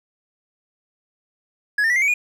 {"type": "tone with pitch steps", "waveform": "triangle", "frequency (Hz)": [1679, 1809.9, 1951.1, 2103, 2267, 2444], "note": ["G#6", "A6", "B6", "C7", "C#7", "D#7"], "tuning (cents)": [18, 48, -22, 8, 38, -32], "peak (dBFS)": -14, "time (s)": [1.78, 2.14], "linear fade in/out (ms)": 5, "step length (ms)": 60, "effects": []}